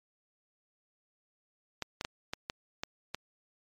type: clicks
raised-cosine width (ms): 0.2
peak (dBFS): -17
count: 7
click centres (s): 1.823 / 2.011 / 2.049 / 2.335 / 2.499 / 2.835 / 3.146
effects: MP3 96 kbps